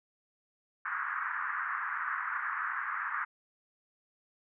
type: band-pass noise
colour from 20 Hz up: pink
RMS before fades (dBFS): -35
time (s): 0.85-3.25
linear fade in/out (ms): 10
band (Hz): 1100 to 1800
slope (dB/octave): 48
effects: none